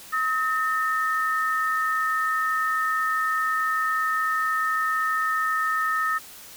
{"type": "tone pair together", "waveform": "sine", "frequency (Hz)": [1276, 1814], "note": ["D#6", "A#6"], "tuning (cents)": [43, -48], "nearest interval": "tritone", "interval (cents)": 609, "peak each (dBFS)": [-23, -26], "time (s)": [0.12, 6.19], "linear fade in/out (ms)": 20, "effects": ["white hiss -44 dBFS RMS until 6.56 s"]}